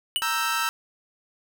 square tone with exponential decay, 2953 Hz, F#7, 4 cents flat, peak -18 dBFS, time 0.16-0.26 s, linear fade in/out 0 ms, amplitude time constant 20 ms
sawtooth chord, E diminished, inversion second, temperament equal, 932.3 / 1318.5 / 1568 Hz, Bb5 / E6 / G6, 0 / 0 / 0 cents, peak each -26 / -22 / -26 dBFS, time 0.22-0.69 s, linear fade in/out 0 ms
effects none

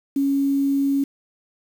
sine tone with quantisation, 277.2 Hz, C#4, in tune, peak -17 dBFS, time 0.16-1.04 s, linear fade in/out 5 ms, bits 7, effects none

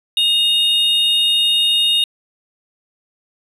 triangle tone pair together, 2849 / 3703 Hz, F7 / A#7, +34 / -12 cents, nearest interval perfect fourth, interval 454 cents, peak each -15 / -13 dBFS, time 0.17-2.04 s, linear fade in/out 2 ms, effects resampled to 32000 Hz

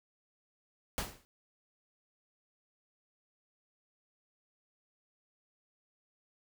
pink noise with exponential decay, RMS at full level -32 dBFS, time 0.98-1.25 s, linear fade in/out 0 ms, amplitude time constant 58 ms, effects none

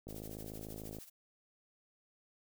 click train, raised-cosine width 2 ms, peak -33 dBFS, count 50, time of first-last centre 0.07-0.986 s, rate 53.5 Hz
blue noise with tremolo, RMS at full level -50 dBFS, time 0.08-1.1 s, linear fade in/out 20 ms, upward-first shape sine, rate 13 Hz, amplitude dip 75%
effects none

